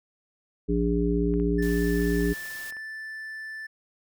harmonic tone, 58.27 Hz, A#1, in tune, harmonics 1 / 3 / 5 / 7, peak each -27 / -27 / -27 / -27 dBFS, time 0.68-2.34 s, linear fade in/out 20 ms
clicks, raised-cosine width 0.5 ms, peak -34 dBFS, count 8, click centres 1.339 / 1.399 / 1.999 / 2.163 / 2.207 / 2.255 / 2.724 / 2.768 s
triangle tone, 1760 Hz, A6, in tune, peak -33 dBFS, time 1.58-3.67 s, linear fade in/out 10 ms
white noise, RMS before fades -43 dBFS, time 1.62-2.71 s, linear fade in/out 5 ms
effects none

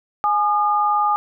sine tone pair together, 835.8 / 1216 Hz, G#5 / D#6, +11 / -40 cents, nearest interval tritone, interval 649 cents, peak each -18 dBFS, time 0.24-1.16 s, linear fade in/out 0 ms, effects none

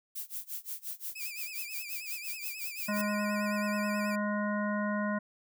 violet noise with tremolo, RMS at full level -37 dBFS, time 0.15-3.02 s, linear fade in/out 10 ms, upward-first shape sine, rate 5.7 Hz, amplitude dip 95%
sawtooth tone with vibrato, 2461 Hz, D#7, 20 cents flat, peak -37 dBFS, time 1.15-4.16 s, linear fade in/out 10 ms, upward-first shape sine, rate 9.3 Hz, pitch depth 97 cents each way
harmonic tone, 207.7 Hz, G#3, in tune, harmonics 1 / 3 / 5 / 7 / 9, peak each -31 / -36 / -38 / -39 / -41 dBFS, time 2.88-5.19 s, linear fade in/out 10 ms
effects none

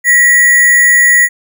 sine tone with sample-and-hold, 1938 Hz, B6, 33 cents flat, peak -4 dBFS, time 0.04-1.29 s, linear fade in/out 50 ms, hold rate 8820 Hz, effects none

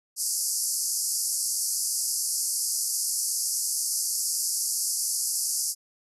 white band-pass noise, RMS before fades -28 dBFS, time 0.16-5.75 s, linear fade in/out 50 ms, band 4700 to 12000 Hz, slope 96 dB/octave, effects none

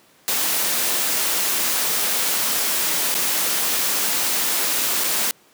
white noise with dropouts, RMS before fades -21 dBFS, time 0.28-5.31 s, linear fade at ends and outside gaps 0 ms, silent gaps 3.143-3.15 / 5.038-5.042 s, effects pink hiss -54 dBFS RMS until 5.53 s + high-pass 200 Hz 12 dB/octave

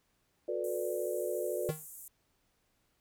sine chord, B minor seventh, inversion second, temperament equal with one note detuned, 362 / 440 / 493.9 / 587.3 Hz, F#4 / A4 / B4 / D5, -38 / 0 / 0 / 0 cents, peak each -37 / -39 / -37 / -37 dBFS, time 0.48-1.71 s, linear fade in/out 5 ms
white band-pass noise, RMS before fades -49 dBFS, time 0.64-2.08 s, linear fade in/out 2 ms, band 7100 to 15000 Hz, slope 48 dB/octave
square tone with exponential decay, 155.56 Hz, D#3, in tune, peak -30 dBFS, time 1.69-1.86 s, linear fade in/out 0 ms, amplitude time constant 35 ms
effects pink hiss -75 dBFS RMS until 3 s

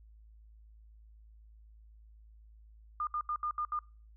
sine tone bursts at uneven times, 1212 Hz, D#6, 46 cents flat, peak -31 dBFS, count 6, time 3-3.07 / 3.14-3.21 / 3.29-3.36 / 3.43-3.51 / 3.58-3.65 / 3.72-3.79 s, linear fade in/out 2 ms, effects noise-tail reverb RT60 0.4 s tail -26 dB re dry + added 54 Hz sine -54 dBFS peak until 4.16 s

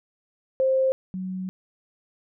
sine tone pair in turn, 527 / 186.32 Hz, C5 / F#3, +12 / +12 cents, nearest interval octave + tritone, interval 1800 cents, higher first, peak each -18 / -28 dBFS, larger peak first, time 0.6-0.92 / 1.14-1.49 s, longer second, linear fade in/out 0 ms, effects none

